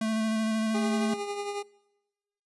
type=tone with vibrato; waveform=square; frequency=220 Hz; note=A3; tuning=in tune; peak=-27 dBFS; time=0.01-1.14 s; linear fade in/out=5 ms; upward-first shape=square; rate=13 Hz; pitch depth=13 cents each way
type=tone with tremolo; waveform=25% pulse; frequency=406.7 Hz; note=G#4; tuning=36 cents flat; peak=-26 dBFS; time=0.74-1.63 s; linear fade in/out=10 ms; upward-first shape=triangle; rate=11 Hz; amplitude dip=55%
effects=noise-tail reverb RT60 1.0 s tail -23 dB re dry + resampled to 24000 Hz